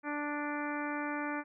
harmonic tone, 293.7 Hz, D4, in tune, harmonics 1 / 2 / 3 / 4 / 5 / 6 / 7 / 8, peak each -37 / -43 / -41 / -43 / -42 / -44 / -47 / -47 dBFS, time 0.03-1.44 s, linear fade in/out 50 ms, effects none

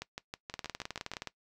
two click trains, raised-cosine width 0.2 ms, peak -21 / -20 dBFS, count 8 / 15, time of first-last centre 0.02-1.136 / 0.54-1.273 s, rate 6.27 / 19.1 Hz, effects noise-tail reverb RT60 0.1 s tail -19 dB re dry

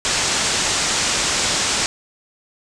white low-pass noise, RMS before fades -20 dBFS, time 0.05-1.86 s, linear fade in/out 0 ms, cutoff 8200 Hz, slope 48 dB/octave, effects none

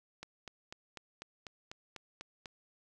click train, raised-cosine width 0.2 ms, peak -27 dBFS, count 10, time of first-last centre 0.23-2.458 s, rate 4.04 Hz, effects none

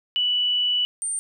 sine tone pair in turn, 2960 / 8847 Hz, F#7 / C#9, 0 / -4 cents, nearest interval octave + perfect fifth, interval 1896 cents, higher second, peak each -19 / -24 dBFS, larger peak first, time 0.16-0.85 / 1.02-1.19 s, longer first, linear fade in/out 0 ms, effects none

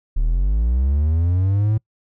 triangle linear sweep, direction up, 34.43 to 110.5 Hz, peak -13 dBFS, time 0.16-1.78 s, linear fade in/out 10 ms, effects noise-tail reverb RT60 0.1 s tail -26 dB re dry

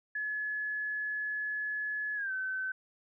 sine tone with pitch glide, 1705 to 1527.8 Hz, G#6 to G6, +45 to -45 cents, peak -32 dBFS, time 0.15-2.72 s, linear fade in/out 5 ms, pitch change -190 cents, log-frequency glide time 2.15-2.32 s, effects none

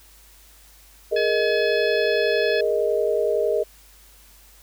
sine chord, Ab suspended second, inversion none, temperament equal, 415.3 / 466.2 / 622.3 Hz, Ab4 / Bb4 / Eb5, 0 / 0 / 0 cents, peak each -23 dBFS, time 1.11-3.64 s, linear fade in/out 20 ms
harmonic tone, 850 Hz, G#5, 40 cents sharp, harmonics 2 / 3 / 4 / 5 / 6, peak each -27 / -31 / -33 / -35 / -37 dBFS, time 1.16-2.61 s, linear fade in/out 5 ms
effects added 50 Hz sine -52 dBFS peak until 4.62 s + white hiss -52 dBFS RMS until 4.62 s

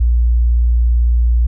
sine tone, 59 Hz, A#1, 22 cents sharp, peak -9 dBFS, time 0-1.47 s, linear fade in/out 10 ms, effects none

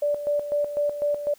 sine tone with tremolo, 584 Hz, D5, 10 cents flat, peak -20 dBFS, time 0.02-1.34 s, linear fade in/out 5 ms, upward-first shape square, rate 4 Hz, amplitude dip 65%, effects white hiss -56 dBFS RMS until 1.38 s

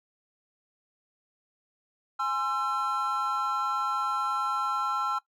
triangle chord, Ab augmented, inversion none, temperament equal with one note detuned, 830.6 / 1046.5 / 1345.4 Hz, Ab5 / C6 / E6, 0 / 0 / +35 cents, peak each -32 / -32 / -26 dBFS, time 2.19-5.19 s, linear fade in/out 10 ms, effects noise-tail reverb RT60 0.1 s tail -17 dB re dry

